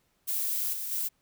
violet noise with level steps, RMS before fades -30 / -35 / -31 dBFS, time 0.27-1.09 s, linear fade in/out 20 ms, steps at 0.73 / 0.91 s, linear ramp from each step 5 ms, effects pink hiss -72 dBFS RMS until 1.21 s

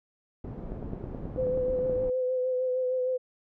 pink low-pass noise, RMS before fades -38 dBFS, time 0.44-2.1 s, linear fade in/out 5 ms, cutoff 460 Hz, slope 12 dB/octave
click train, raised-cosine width 2 ms, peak -23 dBFS, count 12, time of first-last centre 0.72-1.896 s, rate 9.35 Hz
sine tone with vibrato, 509 Hz, C5, 48 cents flat, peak -25 dBFS, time 1.37-3.18 s, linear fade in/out 20 ms, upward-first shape sine, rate 6.5 Hz, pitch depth 24 cents each way
effects none

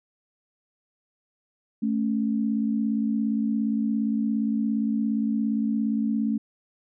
sine tone pair together, 219 / 276.3 Hz, A3 / C#4, -8 / -6 cents, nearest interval major third, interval 402 cents, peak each -23 / -28 dBFS, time 1.82-6.38 s, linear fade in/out 10 ms, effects none

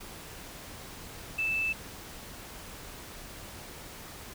sine tone in noise, 2637 Hz, E7, in tune, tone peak -27 dBFS, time 1.38-1.73 s, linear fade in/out 10 ms, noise pink, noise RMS -45 dBFS, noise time 0-4.34 s, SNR +15 dB, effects none

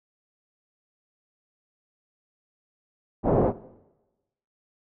white low-pass noise, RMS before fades -21 dBFS, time 3.23-3.53 s, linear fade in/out 50 ms, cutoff 680 Hz, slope 24 dB/octave, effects noise-tail reverb RT60 1.0 s tail -18 dB re dry

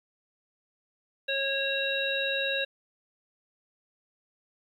harmonic tone, 547 Hz, C#5, 23 cents flat, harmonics 1 / 3 / 5 / 7, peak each -32 / -32 / -32 / -32 dBFS, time 1.28-2.65 s, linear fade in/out 10 ms, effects 10-bit

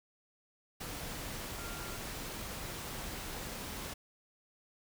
sine tone in noise, 1388 Hz, F6, 11 cents flat, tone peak -49 dBFS, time 1.58-1.97 s, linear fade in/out 10 ms, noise pink, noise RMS -42 dBFS, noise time 0.8-3.94 s, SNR -10 dB, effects none

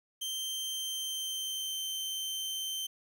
sawtooth tone with pitch glide, 3136 to 3109 Hz, G7 to G7, 0 to -15 cents, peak -31 dBFS, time 0.21-2.87 s, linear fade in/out 10 ms, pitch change -15 cents, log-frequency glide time 0.65-1.78 s, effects 10-bit

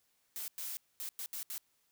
blue noise bursts at uneven times, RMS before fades -41 dBFS, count 6, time 0.36-0.48 / 0.58-0.77 / 1-1.09 / 1.19-1.26 / 1.33-1.43 / 1.5-1.58 s, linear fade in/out 0 ms, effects white hiss -75 dBFS RMS until 1.91 s

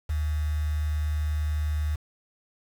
sine tone with quantisation, 75.9 Hz, D#2, 42 cents flat, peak -24 dBFS, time 0.09-1.96 s, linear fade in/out 10 ms, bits 7, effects none

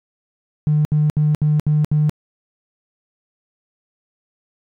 triangle tone bursts, 151 Hz, D3, 48 cents sharp, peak -9 dBFS, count 6, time 0.67-2.095 s, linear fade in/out 0 ms, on 180 ms, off 69 ms, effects tanh soft clip ceiling -10 dBFS

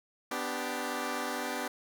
10% pulse chord, G major, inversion first, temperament equal with one note detuned, 249.4 / 293.7 / 392 Hz, B3 / D4 / G4, +17 / 0 / 0 cents, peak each -28 / -29 / -30 dBFS, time 0.31-1.68 s, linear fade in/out 5 ms, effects none

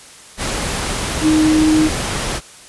sine tone in noise, 311.1 Hz, D#4, in tune, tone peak -10 dBFS, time 1.21-1.9 s, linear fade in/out 50 ms, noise pink, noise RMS -21 dBFS, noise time 0.37-2.41 s, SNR +8 dB, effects white hiss -40 dBFS RMS until 2.68 s + resampled to 24000 Hz

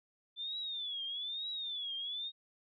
sine tone with vibrato, 3520 Hz, A7, in tune, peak -37 dBFS, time 0.36-2.32 s, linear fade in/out 50 ms, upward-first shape triangle, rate 1.1 Hz, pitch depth 180 cents each way, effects none

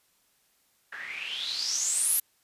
blue noise with low-pass filter sweep, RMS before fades -30 dBFS, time 0.92-2.2 s, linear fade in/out 5 ms, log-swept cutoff 1600 to 12000 Hz, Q 9.1, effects white hiss -68 dBFS RMS until 2.43 s + resampled to 32000 Hz

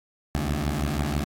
15% pulse beating tone pair, 70 / 76.1 Hz, C#2 / D#2, +18 / -38 cents, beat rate 6.1 Hz, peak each -21 dBFS, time 0.35-1.24 s, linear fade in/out 0 ms, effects AAC 48 kbps

